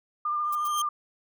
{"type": "tone with vibrato", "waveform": "sine", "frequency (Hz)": 1200, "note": "D6", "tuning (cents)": 37, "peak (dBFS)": -25, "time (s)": [0.25, 0.89], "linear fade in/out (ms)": 5, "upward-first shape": "sine", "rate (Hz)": 14, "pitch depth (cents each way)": 20}
{"type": "tone with exponential growth", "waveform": "20% pulse", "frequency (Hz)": 3169, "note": "G7", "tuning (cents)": 18, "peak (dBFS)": -22, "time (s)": [0.44, 0.82], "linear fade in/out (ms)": 5, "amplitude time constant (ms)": 81}
{"type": "noise bursts", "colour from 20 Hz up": "violet", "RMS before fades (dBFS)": -39, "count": 3, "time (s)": [0.52, 0.807], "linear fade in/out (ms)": 5, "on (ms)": 33, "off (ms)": 94}
{"effects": []}